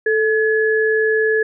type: tone pair together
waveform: sine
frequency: 438.7 / 1700 Hz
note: A4 / G#6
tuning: -5 / +40 cents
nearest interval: octave + major seventh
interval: 2345 cents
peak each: -15 / -18 dBFS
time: 0.06-1.43 s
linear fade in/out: 5 ms
effects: none